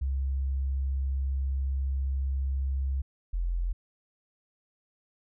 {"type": "tone pair in turn", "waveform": "sine", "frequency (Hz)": [67.3, 43.36], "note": ["C2", "F1"], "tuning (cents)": [49, -12], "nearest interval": "minor sixth", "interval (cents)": 761, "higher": "first", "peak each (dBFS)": -26, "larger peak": "neither", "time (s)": [[0.01, 3.02], [3.33, 3.73]], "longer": "first", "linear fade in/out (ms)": 10, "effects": []}